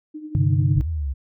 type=tone with tremolo; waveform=sine; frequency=306.1 Hz; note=D#4; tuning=28 cents flat; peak=-29 dBFS; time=0.14-0.82 s; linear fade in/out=10 ms; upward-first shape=triangle; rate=11 Hz; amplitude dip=70%
type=chord; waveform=sine; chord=G suspended fourth; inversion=none; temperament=just; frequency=98 / 130.67 / 147 Hz; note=G2 / C3 / D3; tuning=0 / -2 / +2 cents; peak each=-20 dBFS; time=0.35-0.81 s; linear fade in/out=0 ms
type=linear two-way sweep; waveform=sine; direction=up then down; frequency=35.05 to 84 to 64.3 Hz; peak=-22 dBFS; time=0.75-1.14 s; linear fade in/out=20 ms; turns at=0.88 s
effects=none